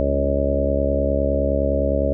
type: harmonic tone with a mistuned harmonic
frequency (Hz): 69.8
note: C#2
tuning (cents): +13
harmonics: 1 / 2 / 3 / 4 / 5 / 6 / 7 / 8 / 9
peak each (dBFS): -22 / -31 / -30 / -26 / -33 / -30 / -30 / -22 / -25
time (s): 0-2.13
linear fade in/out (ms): 0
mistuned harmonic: 3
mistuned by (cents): -21
effects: none